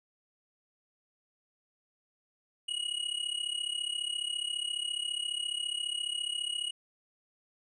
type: tone with amplitude modulation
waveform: square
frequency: 2900 Hz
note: F#7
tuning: 35 cents flat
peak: -29 dBFS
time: 2.68-6.71 s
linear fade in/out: 10 ms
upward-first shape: sine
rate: 34.6 Hz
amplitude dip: 85%
effects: resampled to 22050 Hz